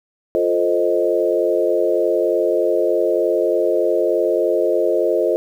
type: chord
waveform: sine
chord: F dominant seventh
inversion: none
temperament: equal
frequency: 349.2 / 440 / 523.3 / 622.3 Hz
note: F4 / A4 / C5 / Eb5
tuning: 0 / 0 / 0 / 0 cents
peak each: -20 dBFS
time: 0.35-5.36 s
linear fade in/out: 0 ms
effects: 8-bit